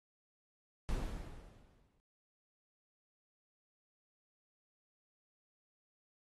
brown noise with exponential decay, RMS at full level -35 dBFS, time 0.89-2 s, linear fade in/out 0 ms, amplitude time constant 240 ms, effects AAC 32 kbps

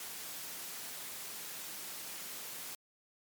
white high-pass noise, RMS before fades -44 dBFS, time 0-2.75 s, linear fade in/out 2 ms, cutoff 130 Hz, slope 12 dB/octave, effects MP3 96 kbps

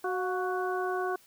harmonic tone with a mistuned harmonic, 371.1 Hz, F#4, 5 cents sharp, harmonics 1 / 2 / 3 / 4, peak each -31 / -34 / -36 / -37 dBFS, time 0.04-1.16 s, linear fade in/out 5 ms, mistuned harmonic 2, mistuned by -49 cents, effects white hiss -60 dBFS RMS until 1.26 s

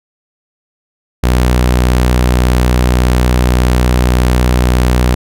sawtooth tone with vibrato, 61.74 Hz, B1, in tune, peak -4 dBFS, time 1.23-5.15 s, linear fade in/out 10 ms, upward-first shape sine, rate 18 Hz, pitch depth 18 cents each way, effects none

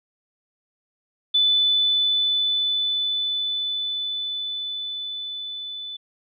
sine tone with level ramp, 3497 Hz, A7, 11 cents flat, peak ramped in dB -15 to -31 dBFS, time 1.34-5.97 s, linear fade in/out 10 ms, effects none

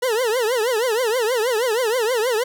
40% pulse tone with vibrato, 470 Hz, A#4, 14 cents sharp, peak -17 dBFS, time 0.02-2.44 s, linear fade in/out 10 ms, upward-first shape triangle, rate 6.3 Hz, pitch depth 220 cents each way, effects none

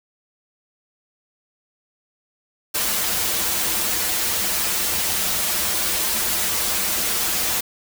white noise with comb filter, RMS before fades -22 dBFS, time 2.74-7.61 s, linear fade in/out 10 ms, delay 7.3 ms, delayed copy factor -0.9, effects none

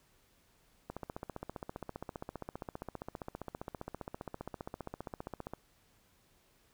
click train, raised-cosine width 1 ms, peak -26 dBFS, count 71, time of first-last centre 0.9-5.536 s, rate 15.1 Hz, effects pink hiss -69 dBFS RMS until 6.73 s

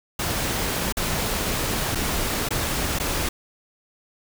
pink noise with dropouts, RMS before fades -25 dBFS, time 0.19-3.29 s, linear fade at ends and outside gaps 5 ms, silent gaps 0.925-0.969 / 1.95-1.954 / 2.489-2.506 / 2.988-2.998 s, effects none

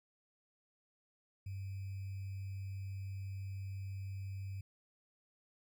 sine tone with sample-and-hold, 97 Hz, G2, 18 cents flat, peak -40 dBFS, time 1.46-4.61 s, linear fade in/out 5 ms, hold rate 2450 Hz, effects none

